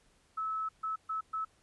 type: tone bursts at uneven times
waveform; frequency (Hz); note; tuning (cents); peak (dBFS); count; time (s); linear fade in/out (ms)
sine; 1300; E6; -24; -32; 4; 0.37-0.69 / 0.83-0.96 / 1.09-1.21 / 1.33-1.45; 10
effects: pink hiss -68 dBFS RMS until 1.62 s + resampled to 24000 Hz